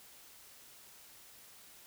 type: silence
effects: white hiss -57 dBFS RMS until 1.86 s